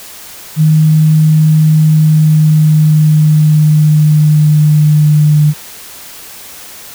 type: tone with pitch glide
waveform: sine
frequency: 155.56 to 150.17 Hz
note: D#3 to D3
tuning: 0 to +39 cents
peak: -4 dBFS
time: 0.56-5.54 s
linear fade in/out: 50 ms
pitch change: -61 cents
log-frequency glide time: 1.83-5.43 s
effects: white hiss -31 dBFS RMS until 6.94 s